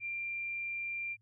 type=tone; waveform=sine; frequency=2377 Hz; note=D7; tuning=20 cents sharp; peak=-35 dBFS; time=0-1.17 s; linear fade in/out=50 ms; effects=added 108 Hz sine -67 dBFS peak until 1.21 s